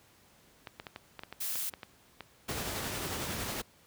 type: clicks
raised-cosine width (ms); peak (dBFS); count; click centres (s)
0.3; -25; 11; 0.672 / 0.799 / 0.868 / 0.961 / 1.193 / 1.235 / 1.326 / 1.557 / 1.738 / 1.832 / 2.207
type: noise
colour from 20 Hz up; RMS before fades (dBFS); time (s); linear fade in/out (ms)
blue; -35; 1.4-1.7; 10
type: noise with tremolo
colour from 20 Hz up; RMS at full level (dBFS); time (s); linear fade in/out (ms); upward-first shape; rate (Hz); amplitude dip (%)
pink; -35; 2.48-3.62; 10; sine; 11; 25
effects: pink hiss -62 dBFS RMS until 3.86 s + high-pass 60 Hz 12 dB/octave